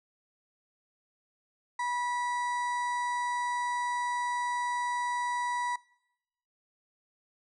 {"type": "harmonic tone with a mistuned harmonic", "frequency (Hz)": 975, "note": "B5", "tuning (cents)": -23, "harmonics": [1, 2, 4, 5, 6, 7, 8, 9], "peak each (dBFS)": [-30, -36, -50, -55, -54, -57, -55, -52], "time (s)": [1.79, 5.76], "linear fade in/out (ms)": 5, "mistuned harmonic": 5, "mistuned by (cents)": -30, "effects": ["noise-tail reverb RT60 0.9 s tail -25 dB re dry"]}